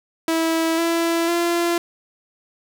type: tone with pitch steps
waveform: sawtooth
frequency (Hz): 326.4 / 334.4 / 342.6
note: E4 / E4 / F4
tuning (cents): -17 / +25 / -33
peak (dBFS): -14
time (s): 0.28-1.78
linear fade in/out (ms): 2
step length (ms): 500
effects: none